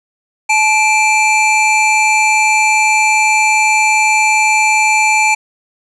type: tone pair together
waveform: square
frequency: 862.5 / 2355 Hz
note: A5 / D7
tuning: -35 / +4 cents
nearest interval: octave + perfect fourth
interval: 1739 cents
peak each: -13 / -12 dBFS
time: 0.49-5.35 s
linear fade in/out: 10 ms
effects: resampled to 24000 Hz + 7-bit